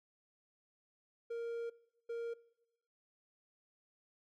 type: tone bursts at uneven times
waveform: triangle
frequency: 466.2 Hz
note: A#4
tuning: in tune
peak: -36 dBFS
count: 2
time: 1.3-1.7 / 2.09-2.34 s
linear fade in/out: 10 ms
effects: noise-tail reverb RT60 0.9 s tail -21 dB re dry